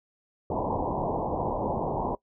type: low-pass noise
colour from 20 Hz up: white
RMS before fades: -29 dBFS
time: 0.5-2.15 s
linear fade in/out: 2 ms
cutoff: 1000 Hz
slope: 96 dB/octave
effects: noise-tail reverb RT60 0.1 s tail -21 dB re dry